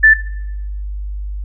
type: tone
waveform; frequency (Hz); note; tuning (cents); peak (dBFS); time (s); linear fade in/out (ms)
sine; 1760; A6; 0; -4; 0.03-0.14; 10
effects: noise-tail reverb RT60 0.8 s tail -17 dB re dry + added 50 Hz sine -21 dBFS peak until 1.44 s